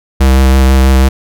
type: tone with vibrato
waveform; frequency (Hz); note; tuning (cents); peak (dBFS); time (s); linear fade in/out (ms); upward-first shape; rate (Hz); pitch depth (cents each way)
square; 66; C2; +16; -5; 0.2-1.09; 10; sine; 6.1; 17
effects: none